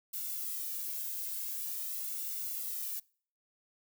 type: noise with flanger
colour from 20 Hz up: violet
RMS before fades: -38 dBFS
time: 0.13-3 s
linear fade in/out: 10 ms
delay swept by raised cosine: 1.4 to 1.91 ms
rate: 0.46 Hz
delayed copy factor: +0.7
effects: noise-tail reverb RT60 0.5 s tail -25 dB re dry